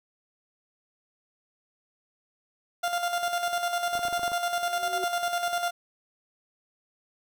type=tone with tremolo; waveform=30% pulse; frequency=698.5 Hz; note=F5; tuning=in tune; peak=-22 dBFS; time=2.83-5.71 s; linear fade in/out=10 ms; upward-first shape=square; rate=10 Hz; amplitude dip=50%
type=clicks; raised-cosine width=1 ms; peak=-26 dBFS; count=9; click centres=3.953 / 3.992 / 4.052 / 4.084 / 4.127 / 4.194 / 4.233 / 4.279 / 4.318 s
type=tone with exponential growth; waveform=sine; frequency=373.7 Hz; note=F#4; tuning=17 cents sharp; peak=-30 dBFS; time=4.53-5.04 s; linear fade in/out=1 ms; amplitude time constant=110 ms
effects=none